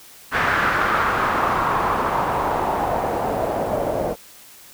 white noise with low-pass filter sweep, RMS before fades -21 dBFS, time 0.31-4.16 s, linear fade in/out 50 ms, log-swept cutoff 1600 to 570 Hz, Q 2.7, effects white hiss -45 dBFS RMS until 4.73 s

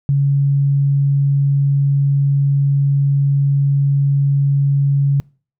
sine tone, 140 Hz, C#3, 18 cents sharp, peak -11 dBFS, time 0.09-5.2 s, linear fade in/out 0 ms, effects noise-tail reverb RT60 0.4 s tail -26 dB re dry

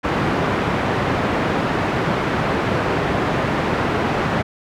pink band-pass noise, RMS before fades -20 dBFS, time 0.03-4.43 s, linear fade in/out 20 ms, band 110 to 1800 Hz, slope 12 dB/octave, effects none

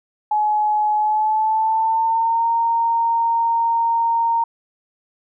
sine tone with pitch glide, 847 to 923.7 Hz, G#5 to A#5, +34 to -16 cents, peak -15 dBFS, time 0.31-4.44 s, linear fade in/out 5 ms, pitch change +150 cents, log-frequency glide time 0.96-2.47 s, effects none

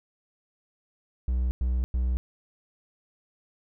triangle tone bursts, 62.2 Hz, B1, 13 cents sharp, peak -21 dBFS, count 3, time 1.28-2.17 s, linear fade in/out 0 ms, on 230 ms, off 100 ms, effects none

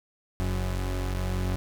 40% pulse tone pair together, 45.83 / 92.2 Hz, F#1 / F#2, -16 / -6 cents, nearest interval octave, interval 1210 cents, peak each -28 dBFS, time 0.4-1.56 s, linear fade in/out 0 ms, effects none

